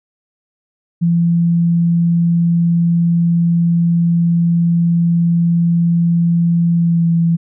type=tone with pitch glide; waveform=sine; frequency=169.8 to 167.46 Hz; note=F3 to E3; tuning=-48 to +28 cents; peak=-10 dBFS; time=1.01-7.37 s; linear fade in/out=20 ms; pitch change=-24 cents; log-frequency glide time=6.76-7.07 s; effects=none